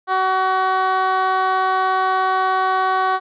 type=tone with band-pass filter; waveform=15% pulse; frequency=376.4 Hz; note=F#4; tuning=30 cents sharp; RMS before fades=-18 dBFS; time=0.07-3.2 s; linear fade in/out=50 ms; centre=1000 Hz; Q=1.4; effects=resampled to 11025 Hz